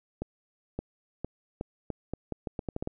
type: accelerating click train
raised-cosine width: 2 ms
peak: -19 dBFS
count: 13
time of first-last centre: 0.22-2.874 s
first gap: 570 ms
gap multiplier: 0.8
effects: none